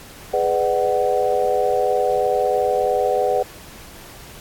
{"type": "chord", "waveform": "sine", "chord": "G# half-diminished seventh", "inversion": "none", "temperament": "just", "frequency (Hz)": [415.3, 498.4, 598, 747.5], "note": ["G#4", "B4", "D5", "F#5"], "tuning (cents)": [0, 16, 31, 17], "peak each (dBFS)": [-23, -20, -23, -21], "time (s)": [0.33, 3.43], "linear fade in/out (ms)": 10, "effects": ["pink hiss -41 dBFS RMS until 4.4 s", "AAC 64 kbps"]}